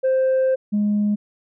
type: tone pair in turn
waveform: sine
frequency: 523.3 / 207.7 Hz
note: C5 / G#3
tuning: 0 / 0 cents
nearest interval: octave + major third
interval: 1600 cents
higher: first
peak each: -13 / -15 dBFS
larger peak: first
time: 0.03-0.56 / 0.72-1.16 s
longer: first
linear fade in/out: 20 ms
effects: tanh soft clip ceiling -14 dBFS